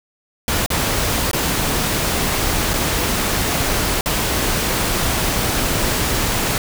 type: noise with dropouts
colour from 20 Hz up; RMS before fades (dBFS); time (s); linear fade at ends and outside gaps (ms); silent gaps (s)
pink; -19; 0.48-6.58; 1; 0.662-0.703 / 1.313-1.332 / 2.734-2.738 / 4.01-4.059
effects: none